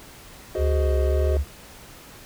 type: chord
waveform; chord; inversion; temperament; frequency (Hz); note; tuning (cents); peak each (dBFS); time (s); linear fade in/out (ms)
triangle; Ab dominant seventh; third; just; 373.8 / 415.3 / 519.1 / 623; Gb4 / Ab4 / C5 / Eb5; +18 / 0 / -14 / +2; -26 / -29 / -30 / -27; 0.55-1.37; 2
type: tone with vibrato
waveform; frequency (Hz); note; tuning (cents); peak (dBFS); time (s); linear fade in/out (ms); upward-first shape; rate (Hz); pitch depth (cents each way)
sine; 70.6; C#2; +32; -19; 0.57-1.45; 50; sine; 1.8; 60
effects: pink hiss -45 dBFS RMS until 2.25 s